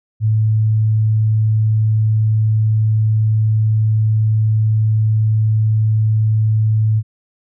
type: tone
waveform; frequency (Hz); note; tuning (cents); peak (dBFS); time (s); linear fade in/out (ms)
sine; 109; A2; -16; -11; 0.2-7.03; 50
effects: none